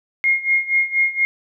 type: tone with tremolo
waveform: sine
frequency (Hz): 2141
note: C7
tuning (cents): +39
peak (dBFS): -12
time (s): 0.24-1.25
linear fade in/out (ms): 0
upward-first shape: sine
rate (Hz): 4.2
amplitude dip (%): 85
effects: none